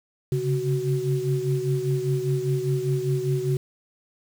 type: tone cluster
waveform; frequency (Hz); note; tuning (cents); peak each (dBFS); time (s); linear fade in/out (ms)
sine; 135.2 / 140.2 / 372.5; C#3 / C#3 / F#4; -43 / +20 / +12; -26; 0.32-3.57; 2
effects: 7-bit